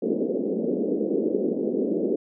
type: band-pass noise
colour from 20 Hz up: white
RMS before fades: -25 dBFS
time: 0.02-2.16 s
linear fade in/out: 5 ms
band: 200 to 490 Hz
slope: 48 dB/octave
effects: none